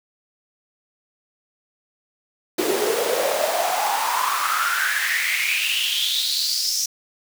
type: noise with high-pass filter sweep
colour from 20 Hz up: pink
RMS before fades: -22 dBFS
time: 2.58-6.86 s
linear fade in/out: 5 ms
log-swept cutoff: 350 to 5800 Hz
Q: 7.1
effects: none